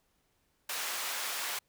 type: high-pass noise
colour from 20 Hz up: pink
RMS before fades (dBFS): -36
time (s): 0.69-1.59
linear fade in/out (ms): 5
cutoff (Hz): 1000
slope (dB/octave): 12
effects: pink hiss -74 dBFS RMS until 1.68 s